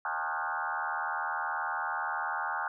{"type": "tone with frequency modulation", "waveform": "sine", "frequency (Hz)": 1154, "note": "D6", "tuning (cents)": -31, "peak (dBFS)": -30, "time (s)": [0.05, 2.68], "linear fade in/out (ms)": 2, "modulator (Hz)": 79.2, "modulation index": 5.1, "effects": []}